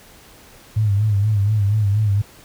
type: tone with vibrato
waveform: sine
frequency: 103.83 Hz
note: G#2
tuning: in tune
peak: -14 dBFS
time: 0.76-2.22 s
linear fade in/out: 10 ms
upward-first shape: sine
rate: 4.2 Hz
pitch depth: 84 cents each way
effects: pink hiss -46 dBFS RMS until 2.44 s